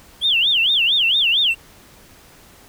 triangle tone with vibrato, 3136 Hz, G7, in tune, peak -10 dBFS, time 0.21-1.55 s, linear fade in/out 50 ms, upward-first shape sine, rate 4.4 Hz, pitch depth 280 cents each way, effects tanh soft clip ceiling -12 dBFS + pink hiss -47 dBFS RMS until 2.68 s

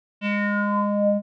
square tone with low-pass filter sweep, 205.2 Hz, G#3, 21 cents flat, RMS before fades -22 dBFS, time 0.21-1.22 s, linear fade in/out 50 ms, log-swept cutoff 2800 to 480 Hz, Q 6.2, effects none

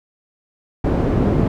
white low-pass noise, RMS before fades -17 dBFS, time 0.84-1.48 s, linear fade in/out 5 ms, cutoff 310 Hz, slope 12 dB/octave, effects none

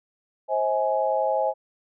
sine tone cluster, 530 / 641 / 836 Hz, C5 / E5 / G#5, +22 / -49 / +11 cents, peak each -25 dBFS, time 0.48-1.54 s, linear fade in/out 50 ms, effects none

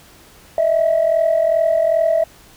sine tone pair together, 616.8 / 659.3 Hz, D#5 / E5, -15 / 0 cents, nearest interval minor second, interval 115 cents, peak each -17 / -13 dBFS, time 0.58-2.24 s, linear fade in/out 2 ms, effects tanh soft clip ceiling -8 dBFS + pink hiss -46 dBFS RMS until 2.56 s

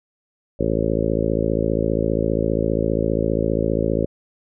harmonic tone, 55 Hz, A1, in tune, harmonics 1 / 2 / 3 / 4 / 5 / 6 / 7 / 8 / 9 / 10, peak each -27 / -27 / -27 / -27 / -27 / -27 / -27 / -27 / -27 / -27 dBFS, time 0.59-4.06 s, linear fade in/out 10 ms, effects none

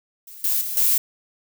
violet noise with level steps, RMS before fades -41 / -21 / -28 / -18 dBFS, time 0.27-0.98 s, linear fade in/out 5 ms, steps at 0.44 / 0.61 / 0.77 s, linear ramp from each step 2 ms, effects none

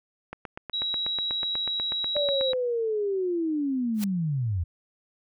click train, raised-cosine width 0.5 ms, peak -20 dBFS, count 19, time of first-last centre 0.33-2.533 s, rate 8.17 Hz
sine tone, 3869 Hz, B7, 36 cents flat, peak -26 dBFS, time 0.73-2.53 s, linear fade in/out 10 ms
sine linear sweep, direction down, 592 to 79 Hz, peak -24 dBFS, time 2.15-4.64 s, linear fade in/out 10 ms
white noise with exponential growth, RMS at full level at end -31 dBFS, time 3.94-4.04 s, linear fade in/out 2 ms, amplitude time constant 21 ms
effects none

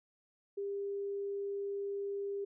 sine tone, 400 Hz, G4, 35 cents sharp, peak -35 dBFS, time 0.57-2.45 s, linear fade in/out 10 ms, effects none

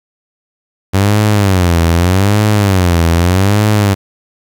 sawtooth tone with vibrato, 94 Hz, F#2, 28 cents sharp, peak -4 dBFS, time 0.93-3.95 s, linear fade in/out 20 ms, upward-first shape sine, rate 0.82 Hz, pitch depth 210 cents each way, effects 7-bit

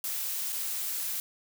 blue noise with dropouts, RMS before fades -33 dBFS, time 0.04-1.2 s, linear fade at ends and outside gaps 1 ms, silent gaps 0.523-0.527 s, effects none

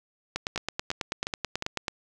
two click trains, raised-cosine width 0.2 ms, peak -13 / -11 dBFS, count 4 / 15, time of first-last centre 0.56-1.624 / 0.36-1.882 s, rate 2.82 / 9.2 Hz, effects none

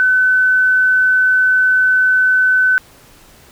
sine tone, 1512 Hz, F#6, 37 cents sharp, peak -9 dBFS, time 0-2.78 s, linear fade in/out 0 ms, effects pink hiss -45 dBFS RMS until 3.51 s

